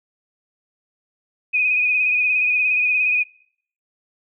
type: tone with vibrato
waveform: sine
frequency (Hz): 2489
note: D#7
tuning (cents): 0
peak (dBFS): -15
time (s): 1.53-3.24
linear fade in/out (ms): 20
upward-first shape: sine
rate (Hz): 17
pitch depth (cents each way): 37
effects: noise-tail reverb RT60 0.6 s tail -24 dB re dry